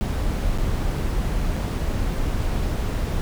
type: noise with dropouts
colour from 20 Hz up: brown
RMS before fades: -23 dBFS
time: 0.01-3.21 s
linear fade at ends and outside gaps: 0 ms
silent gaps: 0.576-0.585 / 1.566-1.571 s
effects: none